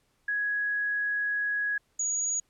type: tone pair in turn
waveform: sine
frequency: 1668 / 6761 Hz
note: G#6 / G#8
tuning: +7 / +30 cents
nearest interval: 2 octaves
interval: 2423 cents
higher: second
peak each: -26 dBFS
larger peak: neither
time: 0.28-1.78 / 1.99-2.4 s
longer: first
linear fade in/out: 5 ms
effects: pink hiss -71 dBFS RMS until 2.49 s + low-pass 12000 Hz 12 dB/octave